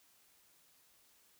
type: silence
effects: white hiss -68 dBFS RMS until 1.39 s